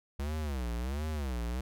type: tone with vibrato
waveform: square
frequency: 67.4 Hz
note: C#2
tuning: 48 cents flat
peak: -33 dBFS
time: 0.19-1.61 s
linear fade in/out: 5 ms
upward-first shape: sine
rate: 1.4 Hz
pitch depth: 260 cents each way
effects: none